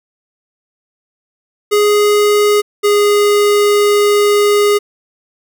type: tone pair in turn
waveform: square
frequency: 415.3 / 412.2 Hz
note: G#4 / G#4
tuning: 0 / -13 cents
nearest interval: unison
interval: 13 cents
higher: first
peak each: -9 dBFS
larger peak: neither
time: 1.71-2.62 / 2.83-4.79 s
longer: second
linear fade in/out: 20 ms
effects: none